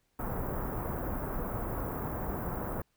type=band-stop noise; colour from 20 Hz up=pink; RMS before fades=-35 dBFS; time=0.19-2.82 s; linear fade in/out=5 ms; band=1300 to 16000 Hz; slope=24 dB/octave; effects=pink hiss -75 dBFS RMS until 2.96 s